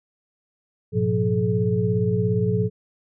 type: tone cluster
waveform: sine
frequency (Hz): 104 / 121.2 / 178.2 / 428.5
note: G#2 / B2 / F3 / A4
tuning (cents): +3 / -32 / +35 / -46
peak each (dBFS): -24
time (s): 0.92-2.7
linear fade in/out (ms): 50
effects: none